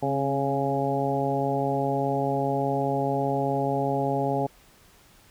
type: harmonic tone with a mistuned harmonic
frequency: 138.6 Hz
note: C#3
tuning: in tune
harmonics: 1 / 2 / 3 / 4 / 5 / 6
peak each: -30 / -30 / -30 / -30 / -30 / -30 dBFS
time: 0.02-4.47 s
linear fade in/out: 10 ms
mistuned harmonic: 2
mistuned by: -31 cents
effects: pink hiss -56 dBFS RMS until 5.3 s